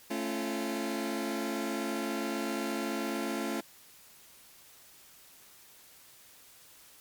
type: chord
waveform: sawtooth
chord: A augmented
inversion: none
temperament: just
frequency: 220 / 275 / 343.8 Hz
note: A3 / C#4 / E#4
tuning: 0 / -14 / -27 cents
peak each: -32 dBFS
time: 0.1-3.61 s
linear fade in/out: 10 ms
effects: white hiss -56 dBFS RMS until 7 s + MP3 96 kbps

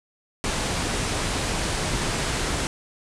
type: low-pass noise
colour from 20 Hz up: pink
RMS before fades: -26 dBFS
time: 0.44-2.67 s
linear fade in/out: 0 ms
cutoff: 9800 Hz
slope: 48 dB/octave
effects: none

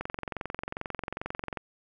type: click train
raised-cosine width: 0.5 ms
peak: -18 dBFS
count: 36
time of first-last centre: 0.01-1.573 s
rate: 22.4 Hz
effects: none

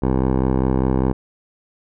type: tone with low-pass filter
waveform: 10% pulse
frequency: 65 Hz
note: C2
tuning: 11 cents flat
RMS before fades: -18 dBFS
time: 0.02-1.13 s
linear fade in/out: 10 ms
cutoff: 750 Hz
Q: 1.1
effects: none

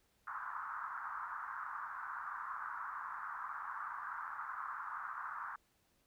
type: band-pass noise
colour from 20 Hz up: pink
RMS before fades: -44 dBFS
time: 0.27-5.56 s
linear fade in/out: 5 ms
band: 1000 to 1500 Hz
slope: 48 dB/octave
effects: pink hiss -75 dBFS RMS until 6.06 s

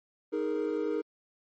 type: chord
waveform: triangle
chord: D# suspended fourth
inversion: none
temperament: equal with one note detuned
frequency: 312.7 / 415.3 / 466.2 Hz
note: D#4 / G#4 / A#4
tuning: +9 / 0 / 0 cents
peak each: -30 dBFS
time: 0.32-1.02 s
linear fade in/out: 20 ms
effects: tanh soft clip ceiling -20 dBFS + MP3 32 kbps

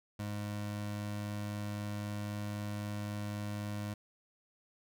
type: tone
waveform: 25% pulse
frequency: 103.83 Hz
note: G#2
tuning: in tune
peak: -33 dBFS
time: 0.19-3.94 s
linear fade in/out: 5 ms
effects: none

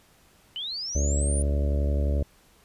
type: linear sweep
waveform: sine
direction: up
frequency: 2924 to 9700 Hz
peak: -30 dBFS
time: 0.56-1.42 s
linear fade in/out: 0 ms
type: harmonic tone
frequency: 71.5 Hz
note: D2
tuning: 46 cents flat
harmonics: 1 / 2 / 3 / 4 / 5 / 6 / 7 / 8 / 9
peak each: -22 / -35 / -37 / -37 / -41 / -40 / -42 / -36 / -44 dBFS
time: 0.95-2.23 s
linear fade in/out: 5 ms
effects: pink hiss -59 dBFS RMS until 2.64 s + resampled to 32000 Hz

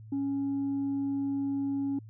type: tone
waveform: sine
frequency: 277.2 Hz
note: C#4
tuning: in tune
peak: -26 dBFS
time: 0.12-1.99 s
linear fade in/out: 5 ms
effects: tanh soft clip ceiling -26 dBFS + added 109 Hz sine -45 dBFS peak until 2.09 s

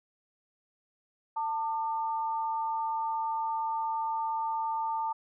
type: tone pair together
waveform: sine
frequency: 895.7 / 1200 Hz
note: A5 / D6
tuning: +31 / +37 cents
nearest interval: perfect fourth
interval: 506 cents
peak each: -29 / -38 dBFS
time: 1.36-5.13 s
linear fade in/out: 10 ms
effects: none

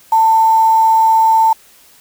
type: tone with quantisation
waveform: sine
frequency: 892 Hz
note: A5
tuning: 23 cents sharp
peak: -7 dBFS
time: 0.12-1.53 s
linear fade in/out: 5 ms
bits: 5
effects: white hiss -46 dBFS RMS until 2 s

